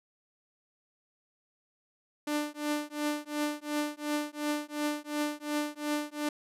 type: tone with tremolo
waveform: sawtooth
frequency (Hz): 297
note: D4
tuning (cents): +20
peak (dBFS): -23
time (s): 2.27-6.29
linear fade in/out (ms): 5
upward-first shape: triangle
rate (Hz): 2.8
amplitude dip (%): 100
effects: resampled to 32000 Hz